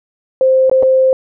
sine tone with dropouts, 523.3 Hz, C5, in tune, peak -7 dBFS, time 0.41-1.13 s, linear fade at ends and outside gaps 1 ms, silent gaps 0.697-0.714 / 0.826-0.831 s, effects none

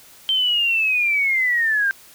sine linear sweep, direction down, 3131 to 1568 Hz, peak -16 dBFS, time 0.29-1.91 s, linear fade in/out 0 ms, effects white hiss -47 dBFS RMS until 2.14 s

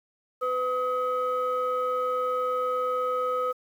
sine tone pair together, 503.5 / 1268 Hz, B4 / D#6, +33 / +32 cents, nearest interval octave + major third, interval 1599 cents, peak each -26 dBFS, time 0.41-3.53 s, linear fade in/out 20 ms, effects tanh soft clip ceiling -19 dBFS + 9-bit

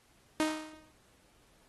sawtooth tone with exponential decay, 311.1 Hz, D#4, in tune, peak -21 dBFS, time 0.4-0.91 s, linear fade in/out 0 ms, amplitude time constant 110 ms, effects pink hiss -66 dBFS RMS until 1.68 s + AAC 32 kbps

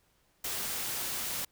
white noise, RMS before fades -35 dBFS, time 0.44-1.45 s, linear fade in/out 5 ms, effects pink hiss -70 dBFS RMS until 1.51 s

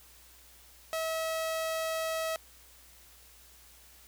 sawtooth tone, 645 Hz, E5, 38 cents flat, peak -27 dBFS, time 0.93-2.36 s, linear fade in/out 0 ms, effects added 60 Hz sine -61 dBFS peak until 4.07 s + white hiss -57 dBFS RMS until 4.07 s

